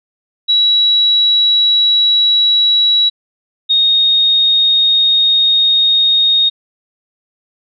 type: tone pair in turn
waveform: sine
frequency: 3900 / 3717 Hz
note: B7 / A#7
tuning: -23 / -6 cents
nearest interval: minor second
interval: 83 cents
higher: first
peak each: -8 dBFS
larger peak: neither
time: 0.48-3.1 / 3.69-6.5 s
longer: second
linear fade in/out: 20 ms
effects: none